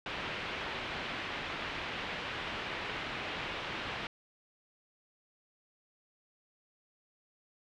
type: low-pass noise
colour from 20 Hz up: white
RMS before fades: -39 dBFS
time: 0.06-4.07 s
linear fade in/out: 2 ms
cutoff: 3100 Hz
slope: 24 dB/octave
effects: none